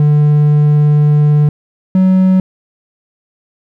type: tone pair in turn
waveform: triangle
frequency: 148.5 / 187.1 Hz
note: D3 / F#3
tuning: +20 / +20 cents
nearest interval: major third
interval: 400 cents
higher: second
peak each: -4 dBFS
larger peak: neither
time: 0-1.49 / 1.95-2.4 s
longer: first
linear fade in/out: 2 ms
effects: none